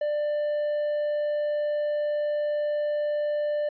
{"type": "tone", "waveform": "triangle", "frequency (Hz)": 593, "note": "D5", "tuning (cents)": 17, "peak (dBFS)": -22, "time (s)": [0.01, 3.69], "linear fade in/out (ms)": 5, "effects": ["resampled to 11025 Hz"]}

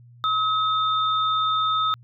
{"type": "tone pair together", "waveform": "sine", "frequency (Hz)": [1279, 3618], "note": ["D#6", "A7"], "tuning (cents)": [47, 48], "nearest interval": "octave + tritone", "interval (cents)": 1801, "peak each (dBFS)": [-20, -27], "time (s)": [0.24, 1.94], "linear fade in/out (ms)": 0, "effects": ["added 120 Hz sine -46 dBFS peak until 2.03 s"]}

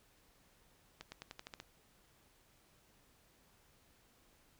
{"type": "accelerating click train", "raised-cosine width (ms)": 0.2, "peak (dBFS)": -29, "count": 8, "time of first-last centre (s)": [1.01, 1.601], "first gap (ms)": 110, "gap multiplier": 0.91, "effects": ["pink hiss -69 dBFS RMS until 4.59 s"]}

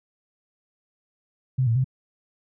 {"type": "tone with pitch steps", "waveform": "sine", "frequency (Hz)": [129.6, 114.3, 130.3], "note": ["C3", "A#2", "C3"], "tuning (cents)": [-16, -34, -7], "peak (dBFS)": -18, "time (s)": [1.58, 1.844], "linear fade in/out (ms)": 10, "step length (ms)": 88, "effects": []}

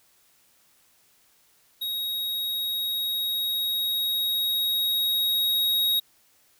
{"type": "tone with level ramp", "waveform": "square", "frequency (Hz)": 3783, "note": "A#7", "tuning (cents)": 25, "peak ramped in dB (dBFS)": [-28, -21], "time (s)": [1.81, 6], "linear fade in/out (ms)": 10, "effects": ["white hiss -62 dBFS RMS until 6.59 s"]}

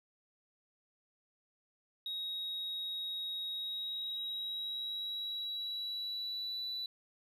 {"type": "tone with pitch glide", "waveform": "sine", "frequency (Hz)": [3784, 3965], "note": ["A#7", "B7"], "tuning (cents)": [25, 6], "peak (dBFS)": -35, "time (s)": [2.06, 6.86], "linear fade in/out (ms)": 2, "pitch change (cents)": 81, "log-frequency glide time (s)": [3.49, 6.64], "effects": ["tanh soft clip ceiling -34 dBFS"]}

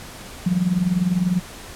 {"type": "tone with tremolo", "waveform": "sine", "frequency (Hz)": 180, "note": "F#3", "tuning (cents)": -47, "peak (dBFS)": -13, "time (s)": [0.46, 1.4], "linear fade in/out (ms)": 5, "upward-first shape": "triangle", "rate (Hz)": 20, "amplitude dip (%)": 85, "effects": ["pink hiss -38 dBFS RMS until 1.75 s", "low-pass 12000 Hz 12 dB/octave"]}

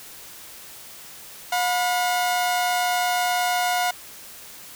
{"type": "tone pair together", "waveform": "sawtooth", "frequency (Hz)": [718.8, 987.8], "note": ["F5", "B5"], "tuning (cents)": [50, 0], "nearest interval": "tritone", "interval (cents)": 550, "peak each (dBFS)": [-17, -26], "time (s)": [1.52, 3.91], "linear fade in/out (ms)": 5, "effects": ["white hiss -42 dBFS RMS until 4.75 s"]}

